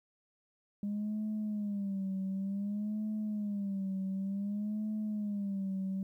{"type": "tone with vibrato", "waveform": "sine", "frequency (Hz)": 202.4, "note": "G#3", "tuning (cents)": -44, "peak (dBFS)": -31, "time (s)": [0.83, 6.03], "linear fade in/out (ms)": 2, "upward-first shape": "sine", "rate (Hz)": 0.55, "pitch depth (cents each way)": 100, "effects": ["tanh soft clip ceiling -30 dBFS", "12-bit"]}